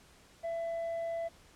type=tone with tanh clipping; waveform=sine; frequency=668 Hz; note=E5; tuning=23 cents sharp; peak=-34 dBFS; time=0.43-1.29 s; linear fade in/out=20 ms; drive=3 dB; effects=pink hiss -60 dBFS RMS until 1.55 s + low-pass 10000 Hz 12 dB/octave